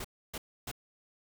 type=noise bursts; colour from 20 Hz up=pink; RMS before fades=-39 dBFS; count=3; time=0-0.715 s; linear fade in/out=5 ms; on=45 ms; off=290 ms; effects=none